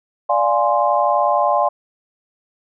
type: chord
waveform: sine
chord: D half-diminished seventh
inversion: none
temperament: equal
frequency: 587.3 / 698.5 / 830.6 / 1046.5 Hz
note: D5 / F5 / Ab5 / C6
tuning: 0 / 0 / 0 / 0 cents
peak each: -19 dBFS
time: 0.29-1.69 s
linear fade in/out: 10 ms
effects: none